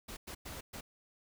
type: noise bursts at uneven times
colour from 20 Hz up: pink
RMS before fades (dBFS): -45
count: 4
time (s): 0.08-0.17 / 0.27-0.35 / 0.45-0.61 / 0.73-0.81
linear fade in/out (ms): 10
effects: none